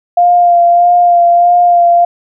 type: tone with vibrato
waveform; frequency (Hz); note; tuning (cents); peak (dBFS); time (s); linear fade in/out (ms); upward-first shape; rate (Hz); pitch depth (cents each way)
sine; 698.5; F5; 0; -4; 0.17-2.05; 5; sine; 1.6; 20
effects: none